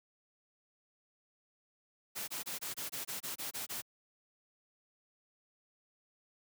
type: noise bursts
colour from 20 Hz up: white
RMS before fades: -40 dBFS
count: 11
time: 2.15-3.82 s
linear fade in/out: 20 ms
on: 130 ms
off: 24 ms
effects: high-pass 100 Hz 12 dB/octave